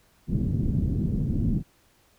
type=low-pass noise; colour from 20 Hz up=white; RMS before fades=-25 dBFS; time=0.27-1.63 s; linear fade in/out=50 ms; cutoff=220 Hz; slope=24 dB/octave; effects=pink hiss -62 dBFS RMS until 2.18 s